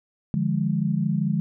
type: chord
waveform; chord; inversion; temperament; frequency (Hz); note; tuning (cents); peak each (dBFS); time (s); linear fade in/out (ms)
sine; D diminished; none; equal with one note detuned; 149.74 / 174.61 / 207.7; D3 / F3 / Ab3; +34 / 0 / 0; -25; 0.34-1.4; 0
effects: none